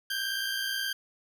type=tone pair together; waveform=20% pulse; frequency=1551.1 / 1610 Hz; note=G6 / G6; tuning=-19 / +46 cents; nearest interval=minor second; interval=65 cents; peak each=-28 dBFS; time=0.1-0.93 s; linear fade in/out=5 ms; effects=none